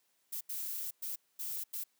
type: noise bursts at uneven times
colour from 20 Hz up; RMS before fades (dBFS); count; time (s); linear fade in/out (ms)
violet; -39; 5; 0.32-0.41 / 0.49-0.91 / 1.02-1.16 / 1.39-1.64 / 1.73-1.84; 10
effects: white hiss -75 dBFS RMS until 1.99 s + high-pass 150 Hz 12 dB/octave